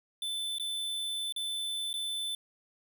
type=tone with dropouts; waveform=square; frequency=3521 Hz; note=A7; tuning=in tune; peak=-33 dBFS; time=0.22-2.35 s; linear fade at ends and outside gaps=2 ms; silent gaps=0.584-0.597 / 1.324-1.362 / 1.93-1.939 s; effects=none